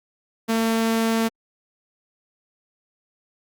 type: tone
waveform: sawtooth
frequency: 225.8 Hz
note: A3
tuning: 45 cents sharp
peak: -15 dBFS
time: 0.48-1.29 s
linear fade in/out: 20 ms
effects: Opus 48 kbps